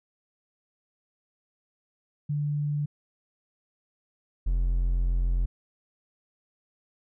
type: tone pair in turn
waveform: sine / triangle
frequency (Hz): 146.83 / 43.65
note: D3 / F1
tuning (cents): 0 / 0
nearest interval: octave + major sixth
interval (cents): 2100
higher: first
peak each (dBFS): -25 / -20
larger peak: second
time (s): 2.29-2.86 / 4.46-5.46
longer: second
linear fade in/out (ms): 10
effects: none